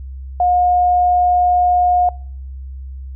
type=tone; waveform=sine; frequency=717 Hz; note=F5; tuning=45 cents sharp; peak=-11 dBFS; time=0.4-2.09 s; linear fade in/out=2 ms; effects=noise-tail reverb RT60 0.6 s tail -26 dB re dry + added 66 Hz sine -27 dBFS peak until 3.15 s